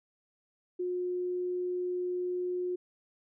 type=tone; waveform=sine; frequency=359.9 Hz; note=F#4; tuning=48 cents flat; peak=-30 dBFS; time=0.79-2.76 s; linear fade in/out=10 ms; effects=none